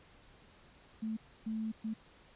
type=tone bursts at uneven times; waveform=sine; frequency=220 Hz; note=A3; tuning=in tune; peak=-34 dBFS; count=3; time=1.02-1.17 / 1.46-1.72 / 1.84-1.94 s; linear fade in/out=10 ms; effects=pink hiss -61 dBFS RMS until 2.35 s + resampled to 8000 Hz